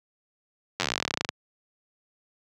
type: slowing click train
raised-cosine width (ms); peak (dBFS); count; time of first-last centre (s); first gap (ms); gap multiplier
0.2; -7; 23; 0.8-1.29; 10; 1.07
effects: high-pass 100 Hz 12 dB/octave